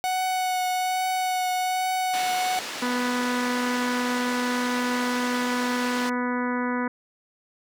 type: tone with vibrato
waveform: 45% pulse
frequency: 740 Hz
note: F#5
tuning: in tune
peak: -23 dBFS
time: 0.04-2.59 s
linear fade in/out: 0 ms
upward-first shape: triangle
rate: 1.2 Hz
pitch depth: 15 cents each way
type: band-pass noise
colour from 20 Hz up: white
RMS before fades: -34 dBFS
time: 2.13-6.1 s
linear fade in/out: 10 ms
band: 230 to 4500 Hz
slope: 12 dB/octave
type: harmonic tone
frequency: 246.9 Hz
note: B3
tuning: in tune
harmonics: 1 / 2 / 3 / 4 / 5 / 6 / 7 / 8 / 9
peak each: -26 / -32 / -40 / -31 / -37 / -34 / -38 / -38 / -45 dBFS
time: 2.82-6.88 s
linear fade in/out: 5 ms
effects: none